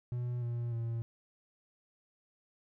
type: tone with pitch steps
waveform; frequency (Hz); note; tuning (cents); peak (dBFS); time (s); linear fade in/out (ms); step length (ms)
triangle; 122.2 / 118.93 / 115.74; B2 / A#2 / A#2; -18 / +35 / -12; -31; 0.12-1.02; 0; 300
effects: none